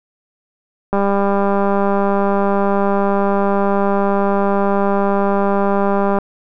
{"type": "click train", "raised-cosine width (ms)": 1, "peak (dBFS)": -4, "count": 1047, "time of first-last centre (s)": [0.93, 6.186], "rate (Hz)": 199, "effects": []}